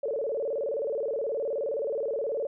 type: tone with vibrato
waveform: sine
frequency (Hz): 502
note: B4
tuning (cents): +28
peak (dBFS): -27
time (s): 0.03-2.47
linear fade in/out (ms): 5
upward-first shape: square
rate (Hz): 19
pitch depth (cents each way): 200
effects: none